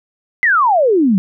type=exponential sweep; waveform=sine; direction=down; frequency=2070 to 180.3 Hz; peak=-9 dBFS; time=0.43-1.18 s; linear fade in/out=0 ms; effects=none